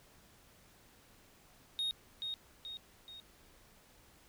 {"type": "tone with echo", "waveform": "sine", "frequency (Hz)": 3729, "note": "A#7", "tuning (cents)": 0, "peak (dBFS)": -30, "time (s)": [1.79, 1.91], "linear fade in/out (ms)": 0, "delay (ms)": 430, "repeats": 3, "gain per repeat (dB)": -6, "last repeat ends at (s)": 3.2, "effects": ["tanh soft clip ceiling -32 dBFS", "pink hiss -63 dBFS RMS until 4.28 s"]}